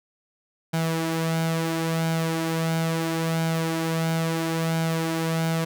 sawtooth tone with flanger, 163.3 Hz, E3, 16 cents flat, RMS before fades -25 dBFS, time 0.73-5.65 s, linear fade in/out 10 ms, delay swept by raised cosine 1.3 to 4.8 ms, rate 0.74 Hz, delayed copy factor +0.5, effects none

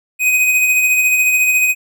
square tone with tremolo, 2505 Hz, D#7, 11 cents sharp, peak -10 dBFS, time 0.19-1.75 s, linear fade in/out 50 ms, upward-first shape sine, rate 14 Hz, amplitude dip 35%, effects none

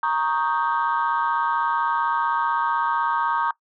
sine chord, Eb dominant seventh, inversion second, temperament equal, 932.3 / 1108.7 / 1244.5 / 1568 Hz, Bb5 / Db6 / Eb6 / G6, 0 / 0 / 0 / 0 cents, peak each -22 / -25 / -26 / -28 dBFS, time 0.03-3.51 s, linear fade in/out 2 ms, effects noise-tail reverb RT60 0.1 s tail -21 dB re dry + tanh soft clip ceiling -12 dBFS

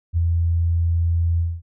sine tone with ADSR envelope, 84.3 Hz, E2, 39 cents sharp, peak -14 dBFS, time 0.13-1.62 s, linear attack 44 ms, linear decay 9 ms, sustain -2 dB, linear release 230 ms, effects none

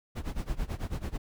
brown noise with tremolo, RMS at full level -30 dBFS, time 0.15-1.18 s, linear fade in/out 20 ms, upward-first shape sine, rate 9.1 Hz, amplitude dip 90%, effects none

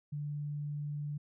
sine tone, 146.83 Hz, D3, in tune, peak -35 dBFS, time 0.12-1.18 s, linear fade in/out 10 ms, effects none

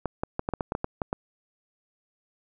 clicks, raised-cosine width 1 ms, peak -13 dBFS, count 11, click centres 0.057 / 0.235 / 0.394 / 0.489 / 0.537 / 0.608 / 0.721 / 0.751 / 0.844 / 1.018 / 1.129 s, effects none

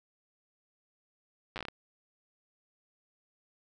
slowing click train, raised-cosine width 0.3 ms, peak -22 dBFS, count 8, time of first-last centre 1.56-1.684 s, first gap 8 ms, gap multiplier 1.26, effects none

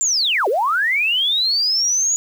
sine linear two-way sweep, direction down then up, 7430 to 363 to 6850 Hz, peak -15 dBFS, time 0.01-2.16 s, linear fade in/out 0 ms, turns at 0.48 s, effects 7-bit

